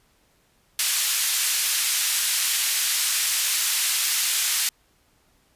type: band-pass noise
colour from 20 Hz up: white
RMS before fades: -23 dBFS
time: 0.79-4.69 s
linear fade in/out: 2 ms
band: 1900 to 12000 Hz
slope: 12 dB/octave
effects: pink hiss -63 dBFS RMS until 5.55 s + resampled to 32000 Hz